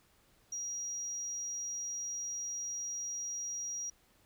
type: tone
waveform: sine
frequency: 5730 Hz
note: F8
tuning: 44 cents sharp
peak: -35 dBFS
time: 0.52-3.9 s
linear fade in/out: 5 ms
effects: tanh soft clip ceiling -33 dBFS + pink hiss -68 dBFS RMS until 4.25 s